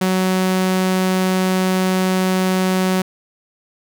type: tone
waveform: sawtooth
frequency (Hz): 186.4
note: F#3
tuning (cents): +13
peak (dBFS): -11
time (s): 0.01-3.02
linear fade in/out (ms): 5
effects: none